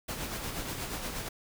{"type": "noise with tremolo", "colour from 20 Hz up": "pink", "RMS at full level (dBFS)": -35, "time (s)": [0.08, 1.29], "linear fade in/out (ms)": 10, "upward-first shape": "sine", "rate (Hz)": 8.4, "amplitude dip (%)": 45, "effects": []}